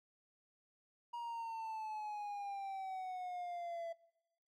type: exponential sweep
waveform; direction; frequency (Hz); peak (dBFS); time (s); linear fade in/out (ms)
triangle; down; 953 to 666; -39; 1.13-3.93; 10
effects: noise-tail reverb RT60 1.0 s tail -24 dB re dry